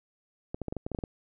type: clicks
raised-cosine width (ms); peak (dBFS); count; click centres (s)
2; -20; 10; 0.545 / 0.617 / 0.683 / 0.725 / 0.767 / 0.865 / 0.917 / 0.948 / 0.988 / 1.038
effects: none